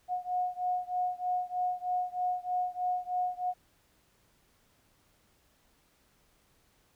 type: beating tone pair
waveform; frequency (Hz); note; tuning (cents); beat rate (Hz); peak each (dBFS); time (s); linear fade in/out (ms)
sine; 724 / 727.2; F#5 / F#5; -38 / -30; 3.2; -32 / -33; 0.08-3.54; 50
effects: pink hiss -68 dBFS RMS until 6.95 s